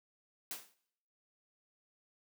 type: noise with exponential decay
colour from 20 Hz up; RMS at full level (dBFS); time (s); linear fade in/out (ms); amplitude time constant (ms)
white; -38; 0.51-0.74; 1; 50
effects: noise-tail reverb RT60 0.7 s tail -20 dB re dry + high-pass 200 Hz 12 dB/octave